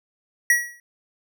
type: tone with exponential decay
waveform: square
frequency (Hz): 1920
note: B6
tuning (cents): -49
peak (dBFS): -12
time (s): 0.5-0.8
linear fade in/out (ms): 2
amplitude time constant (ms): 64
effects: none